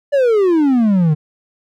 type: exponential sweep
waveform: triangle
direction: down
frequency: 587.3 to 146.83 Hz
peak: -8 dBFS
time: 0.12-1.15 s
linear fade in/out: 20 ms
effects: none